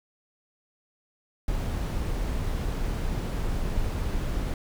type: noise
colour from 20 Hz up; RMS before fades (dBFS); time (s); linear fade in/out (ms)
brown; -28; 1.48-4.54; 2
effects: none